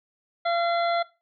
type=harmonic tone; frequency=684 Hz; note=F5; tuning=36 cents flat; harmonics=1 / 2 / 3 / 5 / 6; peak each=-23 / -29 / -33 / -37 / -39 dBFS; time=0.45-1.03 s; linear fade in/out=10 ms; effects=noise-tail reverb RT60 0.3 s tail -20 dB re dry